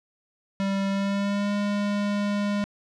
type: tone with pitch glide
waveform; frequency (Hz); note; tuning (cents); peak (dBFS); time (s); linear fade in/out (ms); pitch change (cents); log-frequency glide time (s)
square; 196 to 204.2; G3 to G#3; 0 to -29; -24; 0.6-2.64; 0; +71; 0.89-1.53
effects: low-pass 5000 Hz 12 dB/octave